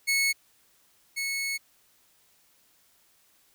sawtooth tone pair in turn, 2200 / 2200 Hz, C#7 / C#7, -14 / -14 cents, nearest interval unison, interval 0 cents, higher neither, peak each -19 / -25 dBFS, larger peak first, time 0.07-0.33 / 1.16-1.58 s, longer second, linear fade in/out 20 ms, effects white hiss -64 dBFS RMS until 3.54 s

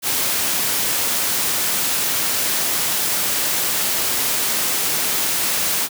white noise, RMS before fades -20 dBFS, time 0.02-5.89 s, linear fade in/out 50 ms, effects high-pass 100 Hz 12 dB/octave

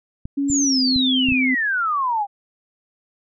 clicks, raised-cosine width 5 ms, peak -17 dBFS, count 5, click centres 0.255 / 0.501 / 0.961 / 1.287 / 1.321 s
sine tone with pitch glide, 280 to 258.2 Hz, C#4 to C4, +18 to -23 cents, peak -18 dBFS, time 0.37-1.55 s, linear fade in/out 10 ms, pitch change -141 cents, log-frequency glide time 0.64-0.79 s
sine exponential sweep, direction down, 7459 to 784 Hz, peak -18 dBFS, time 0.48-2.27 s, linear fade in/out 50 ms
effects none

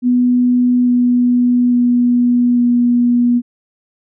sine tone with pitch steps, 246.9 / 245.2 / 243.5 / 241.8 Hz, B3 / B3 / B3 / B3, 0 / -12 / -24 / -36 cents, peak -9 dBFS, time 0.02-3.42 s, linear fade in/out 50 ms, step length 850 ms, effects none

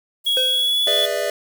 violet noise, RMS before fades -34 dBFS, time 0.24-1.08 s, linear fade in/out 20 ms
triangle tone with pitch glide, 3322 to 3423 Hz, G#7 to A7, 0 to -48 cents, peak -15 dBFS, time 0.26-1.06 s, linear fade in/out 10 ms, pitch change +52 cents, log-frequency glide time 0.45-0.83 s
square tone with exponential decay, 513 Hz, C5, 34 cents flat, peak -21 dBFS, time 0.37-0.83 s, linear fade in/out 1 ms, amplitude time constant 100 ms
square chord, E dominant seventh, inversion first, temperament just, 412 / 494.4 / 593.3 / 659.3 Hz, G#4 / B4 / D5 / E5, -14 / +2 / +18 / 0 cents, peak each -29 / -29 / -24 / -27 dBFS, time 0.87-1.3 s, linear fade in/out 2 ms
effects none

